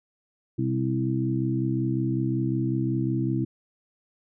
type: harmonic tone with a mistuned harmonic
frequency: 65.41 Hz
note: C2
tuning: in tune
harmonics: 2 / 3 / 4 / 5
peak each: -26 / -32 / -30 / -28 dBFS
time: 0.58-3.45 s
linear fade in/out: 10 ms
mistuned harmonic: 2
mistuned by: -49 cents
effects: none